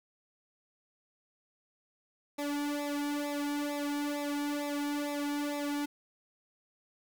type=tone with flanger; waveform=sawtooth; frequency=290 Hz; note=D4; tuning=22 cents flat; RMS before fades=-34 dBFS; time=2.38-5.86 s; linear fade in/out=10 ms; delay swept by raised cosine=0.65 to 1.95 ms; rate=2.2 Hz; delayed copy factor=-0.9; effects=9-bit